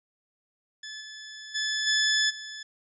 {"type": "tone with level steps", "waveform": "15% pulse", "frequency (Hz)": 1729, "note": "A6", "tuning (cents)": -31, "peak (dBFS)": [-31, -34, -20, -15, -31], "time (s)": [0.83, 2.63], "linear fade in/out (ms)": 5, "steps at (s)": [1, 1.54, 1.86, 2.29], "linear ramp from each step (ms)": 20, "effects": ["resampled to 16000 Hz"]}